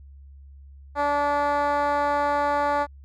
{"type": "tone with band-pass filter", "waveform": "10% pulse", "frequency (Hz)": 289.2, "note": "D4", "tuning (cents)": -27, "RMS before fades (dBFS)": -23, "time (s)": [0.95, 2.87], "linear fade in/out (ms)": 50, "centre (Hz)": 800, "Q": 1.7, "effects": ["added 69 Hz sine -43 dBFS peak until 3.04 s"]}